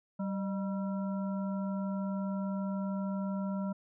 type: harmonic tone with a mistuned harmonic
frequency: 193.4 Hz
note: G3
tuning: 23 cents flat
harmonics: 1 / 3 / 5 / 7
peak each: -32 / -42 / -46 / -49 dBFS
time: 0.19-3.73 s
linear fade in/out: 10 ms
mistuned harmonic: 3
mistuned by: +77 cents
effects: none